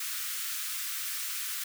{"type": "high-pass noise", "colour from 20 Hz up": "white", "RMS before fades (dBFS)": -35, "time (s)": [0, 1.64], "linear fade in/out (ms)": 5, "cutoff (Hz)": 1200, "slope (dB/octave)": 48, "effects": []}